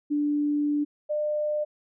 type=tone pair in turn; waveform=sine; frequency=293.5 / 600.7 Hz; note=D4 / D5; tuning=-1 / +39 cents; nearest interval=octave; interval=1240 cents; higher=second; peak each=-22 / -24 dBFS; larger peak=first; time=0.1-0.85 / 1.09-1.65 s; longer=first; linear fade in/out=20 ms; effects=none